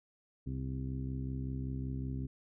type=harmonic tone with a mistuned harmonic; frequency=65.3 Hz; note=C2; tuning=3 cents flat; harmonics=1 / 2 / 3 / 4 / 5 / 6; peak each=-40 / -38 / -48 / -42 / -53 / -54 dBFS; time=0.46-2.27 s; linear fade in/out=10 ms; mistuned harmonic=6; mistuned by=+21 cents; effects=none